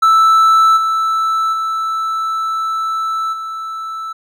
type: tone with level steps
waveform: triangle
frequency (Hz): 1318.5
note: E6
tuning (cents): 0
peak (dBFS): -5 / -11 / -14 / -20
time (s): 0.02-4.13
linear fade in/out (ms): 10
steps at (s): 0.76 / 1.52 / 3.32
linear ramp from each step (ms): 20
effects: none